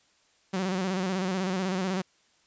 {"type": "tone with vibrato", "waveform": "sawtooth", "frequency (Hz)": 187.1, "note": "F#3", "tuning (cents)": 20, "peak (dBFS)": -23, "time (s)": [0.53, 2.02], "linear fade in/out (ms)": 10, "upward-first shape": "square", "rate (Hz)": 16, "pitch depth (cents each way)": 54, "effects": ["white hiss -65 dBFS RMS until 2.46 s", "resampled to 16000 Hz"]}